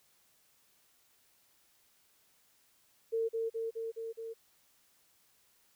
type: tone with echo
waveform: sine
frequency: 453.2 Hz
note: A#4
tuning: 49 cents flat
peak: -29 dBFS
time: 3.12-3.29 s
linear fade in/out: 20 ms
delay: 210 ms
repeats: 5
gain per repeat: -2 dB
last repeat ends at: 4.34 s
effects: white hiss -69 dBFS RMS until 5.75 s